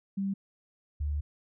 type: tone pair in turn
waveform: sine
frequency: 195.9 / 73.38 Hz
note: G3 / D2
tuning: -1 / -1 cents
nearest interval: octave + perfect fourth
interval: 1700 cents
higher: first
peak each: -28 dBFS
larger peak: neither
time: 0.17-0.34 / 1-1.21 s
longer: second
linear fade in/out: 10 ms
effects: none